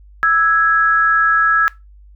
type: tone pair together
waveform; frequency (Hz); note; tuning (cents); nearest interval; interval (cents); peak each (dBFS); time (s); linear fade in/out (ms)
sine; 1318.5 / 1661.2; E6 / G#6; 0 / 0; major third; 400; -13; 0.23-1.68; 0
effects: noise-tail reverb RT60 0.2 s tail -19 dB re dry + added 50 Hz sine -40 dBFS peak until 2.15 s